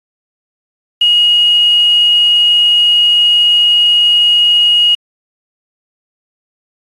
sine tone with quantisation, 2883 Hz, F#7, 46 cents flat, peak -6 dBFS, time 1.01-4.95 s, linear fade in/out 5 ms, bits 5, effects AAC 32 kbps

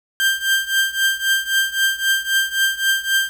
30% pulse tone with tremolo, 1579 Hz, G6, 12 cents sharp, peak -10 dBFS, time 0.2-3.29 s, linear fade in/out 0 ms, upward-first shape triangle, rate 3.8 Hz, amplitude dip 90%, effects 7-bit

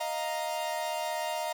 45% pulse chord, Eb suspended second, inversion none, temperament equal, 622.3 / 698.5 / 932.3 Hz, Eb5 / F5 / Bb5, 0 / 0 / 0 cents, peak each -35 / -36 / -35 dBFS, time 0-1.53 s, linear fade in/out 10 ms, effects none

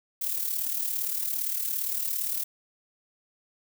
violet noise with amplitude modulation, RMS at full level -27 dBFS, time 0.21-2.44 s, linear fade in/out 10 ms, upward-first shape sine, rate 37.5 Hz, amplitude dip 60%, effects none

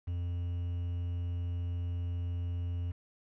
triangle tone with quantisation, 87.31 Hz, F2, in tune, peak -30 dBFS, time 0.07-2.92 s, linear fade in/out 10 ms, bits 9, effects low-pass 2000 Hz 12 dB/octave

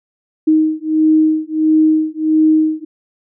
sine beating tone pair, 312.1 / 313.6 Hz, D#4 / D#4, +5 / +14 cents, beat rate 1.5 Hz, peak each -13 dBFS, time 0.47-2.85 s, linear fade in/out 10 ms, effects none

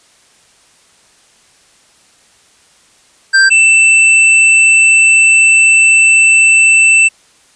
square tone pair in turn, 1574 / 2664 Hz, G6 / E7, +7 / +18 cents, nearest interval major sixth, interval 911 cents, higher second, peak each -5 dBFS, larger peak neither, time 3.33-3.5 / 3.5-7.09 s, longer second, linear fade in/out 20 ms, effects white hiss -48 dBFS RMS until 7.55 s + resampled to 22050 Hz

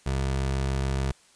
25% pulse tone, 67 Hz, C2, 42 cents sharp, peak -21 dBFS, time 0.06-1.12 s, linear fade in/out 5 ms, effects white hiss -58 dBFS RMS until 1.35 s + resampled to 22050 Hz

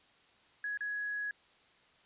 sine tone with dropouts, 1673 Hz, G#6, 12 cents sharp, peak -34 dBFS, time 0.64-1.31 s, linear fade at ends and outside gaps 2 ms, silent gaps 0.774-0.807 s, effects white hiss -65 dBFS RMS until 2.05 s + resampled to 8000 Hz

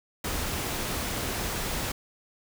pink noise, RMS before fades -31 dBFS, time 0.24-1.92 s, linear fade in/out 5 ms, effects none

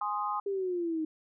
sine chord, Ab major, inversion none, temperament equal, 830.6 / 1046.5 / 1244.5 Hz, Ab5 / C6 / Eb6, 0 / 0 / 0 cents, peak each -34 dBFS, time 0.01-0.4 s, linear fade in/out 5 ms
sine exponential sweep, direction down, 404.3 to 309.9 Hz, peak -29 dBFS, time 0.46-1.05 s, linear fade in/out 5 ms
effects none

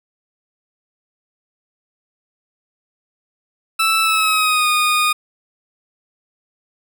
20% pulse tone with pitch glide, 1318.5 to 1230.2 Hz, E6 to D#6, 0 to -20 cents, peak -9 dBFS, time 3.79-5.13 s, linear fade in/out 10 ms, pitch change -120 cents, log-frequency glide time 4.02-4.68 s, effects 8-bit

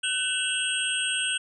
sine tone cluster, 1511 / 2690 / 2914 / 3233 / 8470 Hz, F#6 / E7 / F#7 / G#7 / C9, +36 / +34 / -27 / -47 / +20 cents, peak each -31 dBFS, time 0.03-1.38 s, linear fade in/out 10 ms, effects none

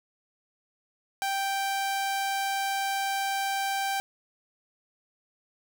sawtooth tone, 784 Hz, G5, in tune, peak -23 dBFS, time 1.22-4 s, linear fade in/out 0 ms, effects none

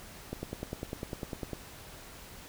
click train, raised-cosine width 2 ms, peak -22 dBFS, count 13, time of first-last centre 0.33-1.532 s, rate 9.98 Hz, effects pink hiss -49 dBFS RMS until 2.48 s

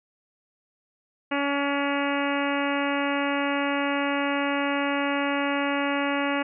harmonic tone, 282.5 Hz, C#4, 33 cents sharp, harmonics 1 / 2 / 3 / 4 / 5 / 6 / 7 / 8 / 9 / 10, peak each -27 / -30 / -32 / -33 / -34 / -35 / -35 / -36 / -37 / -37 dBFS, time 1.31-6.43 s, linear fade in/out 10 ms, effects none

